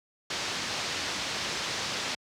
white low-pass noise, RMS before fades -33 dBFS, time 0.3-2.15 s, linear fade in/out 5 ms, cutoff 5700 Hz, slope 24 dB/octave, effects high-pass 80 Hz 12 dB/octave

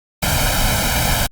pink noise with comb filter, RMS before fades -17 dBFS, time 0.22-1.27 s, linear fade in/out 10 ms, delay 1.3 ms, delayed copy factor +0.85, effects Opus 48 kbps

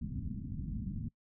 white low-pass noise, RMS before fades -39 dBFS, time 0.01-1.09 s, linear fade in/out 10 ms, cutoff 240 Hz, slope 48 dB/octave, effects noise-tail reverb RT60 0.1 s tail -23 dB re dry

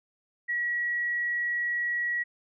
sine tone, 1920 Hz, B6, 49 cents flat, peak -26 dBFS, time 0.48-2.24 s, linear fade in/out 20 ms, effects none

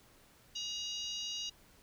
harmonic tone with a mistuned harmonic, 953 Hz, A#5, 38 cents sharp, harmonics 3 / 4 / 5 / 6 / 7, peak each -41 / -43 / -45 / -47 / -48 dBFS, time 0.55-1.5 s, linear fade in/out 10 ms, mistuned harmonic 7, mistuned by -66 cents, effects pink hiss -63 dBFS RMS until 1.82 s

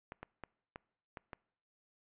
clicks, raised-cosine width 0.5 ms, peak -29 dBFS, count 6, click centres 0.121 / 0.23 / 0.437 / 0.759 / 1.172 / 1.332 s, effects noise-tail reverb RT60 0.7 s tail -25 dB re dry + resampled to 8000 Hz

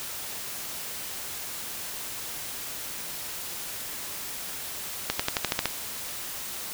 accelerating click train, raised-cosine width 0.2 ms, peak -6 dBFS, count 8, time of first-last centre 5.1-5.657 s, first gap 95 ms, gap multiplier 0.94, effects white hiss -36 dBFS RMS until 6.73 s

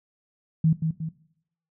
sine tone with echo, 160 Hz, D#3, 49 cents sharp, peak -16 dBFS, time 0.64-0.73 s, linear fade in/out 5 ms, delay 180 ms, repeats 2, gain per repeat -6 dB, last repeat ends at 1.09 s, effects noise-tail reverb RT60 0.7 s tail -17 dB re dry

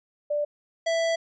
sine / square tone pair in turn, 589 / 661.1 Hz, D5 / E5, +5 / +5 cents, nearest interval major second, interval 200 cents, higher second, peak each -23 dBFS, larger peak neither, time 0.3-0.45 / 0.86-1.16 s, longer second, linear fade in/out 10 ms, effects resampled to 16000 Hz

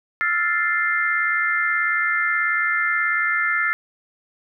sine chord, F major seventh, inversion third, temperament equal, 1318.5 / 1396.9 / 1760 / 2093 Hz, E6 / F6 / A6 / C7, 0 / 0 / 0 / 0 cents, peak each -28 / -24 / -22 / -23 dBFS, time 0.21-3.73 s, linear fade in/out 0 ms, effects none

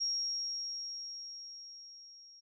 sine tone with level ramp, 5588 Hz, F8, in tune, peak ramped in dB -30 to -54 dBFS, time 0-2.41 s, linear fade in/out 20 ms, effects none

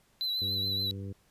triangle tone with vibrato, 3988 Hz, B7, 16 cents sharp, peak -28 dBFS, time 0.21-0.91 s, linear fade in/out 0 ms, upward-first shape triangle, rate 7 Hz, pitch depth 49 cents each way
harmonic tone, 98.1 Hz, G2, 2 cents sharp, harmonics 1 / 2 / 3 / 4 / 5, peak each -37 / -43 / -47 / -49 / -51 dBFS, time 0.41-1.13 s, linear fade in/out 10 ms
effects pink hiss -67 dBFS RMS until 1.3 s + resampled to 32000 Hz

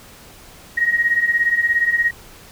sine beating tone pair, 1872 / 1889 Hz, A#6 / A#6, +7 / +22 cents, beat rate 17 Hz, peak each -20 / -16 dBFS, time 0.77-2.11 s, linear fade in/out 10 ms, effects pink hiss -43 dBFS RMS until 2.51 s

